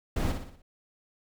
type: noise with echo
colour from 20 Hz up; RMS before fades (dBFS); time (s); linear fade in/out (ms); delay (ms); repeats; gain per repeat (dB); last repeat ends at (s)
brown; -27; 0.16-0.32; 5; 60; 5; -6; 0.62
effects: none